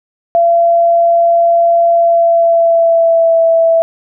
sine tone with pitch glide, 680 to 660.3 Hz, F5 to E5, -46 to +3 cents, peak -6 dBFS, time 0.35-3.82 s, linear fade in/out 0 ms, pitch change -51 cents, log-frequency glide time 1.91-3.41 s, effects none

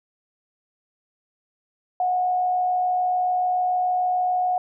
sine tone with frequency modulation, 729 Hz, F#5, 26 cents flat, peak -19 dBFS, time 2-4.58 s, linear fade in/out 2 ms, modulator 66.9 Hz, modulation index 0.21, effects none

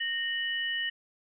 sine tone pair together, 1850.6 / 2958 Hz, A#6 / F#7, -13 / -1 cents, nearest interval minor sixth, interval 812 cents, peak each -31 / -32 dBFS, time 0-0.9 s, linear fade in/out 10 ms, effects none

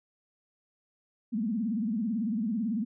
sine tone with vibrato, 220 Hz, A3, in tune, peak -27 dBFS, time 1.32-2.85 s, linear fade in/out 20 ms, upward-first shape sine, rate 18 Hz, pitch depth 180 cents each way, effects none

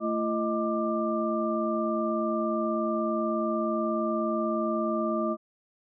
sine tone cluster, 222.7 / 339.3 / 624 / 1185 Hz, A3 / F4 / D#5 / D6, +21 / -50 / +5 / +15 cents, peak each -30 / -31 / -30 / -32 dBFS, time 0-5.37 s, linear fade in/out 50 ms, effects none

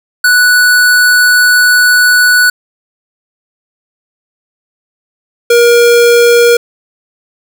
square tone pair in turn, 1479 / 474.5 Hz, F#6 / A#4, -1 / +31 cents, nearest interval octave + minor sixth, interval 1968 cents, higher first, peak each -5 / -4 dBFS, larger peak second, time 0.24-2.5 / 5.5-6.57 s, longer first, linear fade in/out 5 ms, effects none

